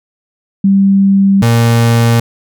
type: tone pair in turn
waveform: sine / 35% pulse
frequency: 196 / 116.54 Hz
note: G3 / A#2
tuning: 0 / 0 cents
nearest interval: major sixth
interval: 900 cents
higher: first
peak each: -5 dBFS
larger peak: neither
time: 0.64-1.42 / 1.42-2.2 s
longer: neither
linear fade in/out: 5 ms
effects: none